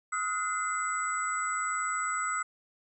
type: tone cluster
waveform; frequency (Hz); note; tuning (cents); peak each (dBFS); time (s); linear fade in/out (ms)
sine; 1269 / 1448 / 2054 / 7860; D#6 / F#6 / C7 / B8; +34 / -38 / -33 / -9; -31 / -36 / -38 / -36; 0.12-2.43; 10
effects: none